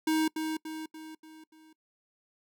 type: tone with echo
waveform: square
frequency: 315.1 Hz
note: D#4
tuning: 22 cents sharp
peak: -25 dBFS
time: 0.07-0.28 s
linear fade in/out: 5 ms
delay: 290 ms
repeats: 5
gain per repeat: -6 dB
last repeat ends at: 1.73 s
effects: noise-tail reverb RT60 0.1 s tail -23 dB re dry